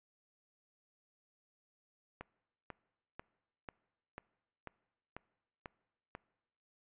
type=click train; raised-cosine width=0.5 ms; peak=-29 dBFS; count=9; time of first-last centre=2.21-6.151 s; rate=2.03 Hz; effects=noise-tail reverb RT60 1.0 s tail -23 dB re dry + resampled to 8000 Hz